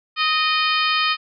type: harmonic tone with a mistuned harmonic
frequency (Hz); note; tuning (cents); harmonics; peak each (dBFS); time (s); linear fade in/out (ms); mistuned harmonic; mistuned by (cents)
616; D#5; -17; 2 / 3 / 4 / 5 / 6 / 7 / 8; -21 / -26 / -23 / -24 / -29 / -28 / -29; 0.16-1.17; 50; 2; +30
effects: none